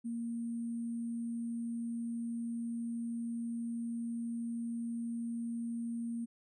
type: tone with sample-and-hold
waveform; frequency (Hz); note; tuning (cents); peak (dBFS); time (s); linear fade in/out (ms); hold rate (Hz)
sine; 233.1; A#3; 0; -35; 0.04-6.26; 20; 8820
effects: resampled to 22050 Hz